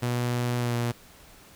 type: tone with pitch glide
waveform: sawtooth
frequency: 121.7 to 119.33 Hz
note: B2 to A#2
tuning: -25 to +41 cents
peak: -21 dBFS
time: 0.02-0.92 s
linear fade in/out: 10 ms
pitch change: -34 cents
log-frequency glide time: 0.59-0.74 s
effects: pink hiss -52 dBFS RMS until 1.55 s

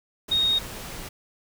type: tone in noise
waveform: sine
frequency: 3729 Hz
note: A#7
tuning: in tune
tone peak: -19 dBFS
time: 0.31-0.59 s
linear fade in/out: 10 ms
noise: pink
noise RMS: -37 dBFS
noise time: 0.28-1.09 s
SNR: +15 dB
effects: none

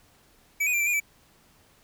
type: tone with pitch steps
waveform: square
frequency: 2296 / 2478 / 2371 / 2333 / 2433 / 2314 Hz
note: D7 / D#7 / D7 / D7 / D#7 / D7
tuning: -40 / -8 / +16 / -12 / -39 / -26 cents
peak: -23 dBFS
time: 0.6-1.002 s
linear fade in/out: 10 ms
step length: 67 ms
effects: pink hiss -60 dBFS RMS until 1.83 s

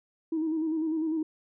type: tone with vibrato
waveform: sine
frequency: 317.9 Hz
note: D#4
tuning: 37 cents sharp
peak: -25 dBFS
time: 0.32-1.23 s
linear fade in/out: 5 ms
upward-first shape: square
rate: 10 Hz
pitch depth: 42 cents each way
effects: tanh soft clip ceiling -22 dBFS

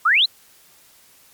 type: exponential sweep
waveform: sine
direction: up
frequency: 1174 to 4309 Hz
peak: -12 dBFS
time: 0.05-0.26 s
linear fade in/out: 10 ms
effects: white hiss -52 dBFS RMS until 1.33 s + MP3 96 kbps

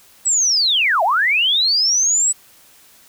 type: linear two-way sweep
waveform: sine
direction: down then up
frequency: 7990 to 622.3 to 7990 Hz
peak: -13 dBFS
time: 0.25-2.33 s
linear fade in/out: 20 ms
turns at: 1.03 s
effects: white hiss -49 dBFS RMS until 3.08 s

